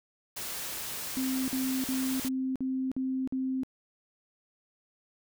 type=noise; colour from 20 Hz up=white; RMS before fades=-37 dBFS; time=0.36-2.29 s; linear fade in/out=10 ms
type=tone bursts; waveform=sine; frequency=261.6 Hz; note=C4; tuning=in tune; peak=-28 dBFS; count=7; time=1.17-3.634 s; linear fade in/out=0 ms; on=310 ms; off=49 ms
effects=none